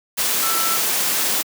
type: tone in noise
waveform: sine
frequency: 1332 Hz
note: E6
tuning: 18 cents sharp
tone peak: -24 dBFS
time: 0.42-0.78 s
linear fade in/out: 20 ms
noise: white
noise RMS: -20 dBFS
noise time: 0.17-1.43 s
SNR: -7 dB
effects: high-pass 200 Hz 12 dB/octave